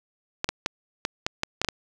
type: clicks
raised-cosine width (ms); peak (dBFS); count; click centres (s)
0.2; -7; 9; 0.444 / 0.49 / 0.661 / 1.051 / 1.265 / 1.434 / 1.616 / 1.647 / 1.687
effects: none